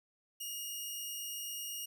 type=tone; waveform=10% pulse; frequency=2858 Hz; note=F7; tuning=39 cents sharp; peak=-31 dBFS; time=0.4-1.86 s; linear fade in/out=10 ms; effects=12-bit